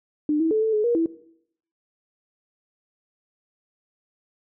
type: tone with pitch steps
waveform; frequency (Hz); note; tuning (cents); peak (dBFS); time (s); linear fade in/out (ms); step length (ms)
sine; 299.8 / 323.4 / 435 / 441.4 / 424.9 / 474.9 / 329.4; D4 / E4 / A4 / A4 / G#4 / A#4 / E4; +36 / -33 / -20 / +5 / +40 / +32 / -1; -18; 0.29-1.06; 2; 110
effects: noise-tail reverb RT60 0.7 s tail -18 dB re dry